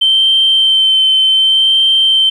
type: tone with vibrato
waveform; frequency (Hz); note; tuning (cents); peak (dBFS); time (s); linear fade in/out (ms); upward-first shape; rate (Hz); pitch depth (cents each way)
sine; 3107; G7; -16; -6; 0.01-2.3; 10; sine; 0.67; 15
effects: tanh soft clip ceiling -2 dBFS + 8-bit